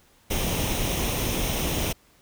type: noise with comb filter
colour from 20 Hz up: pink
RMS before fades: -26 dBFS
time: 0.3-1.93 s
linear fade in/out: 10 ms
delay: 0.33 ms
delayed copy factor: +0.55
effects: pink hiss -59 dBFS RMS until 2.21 s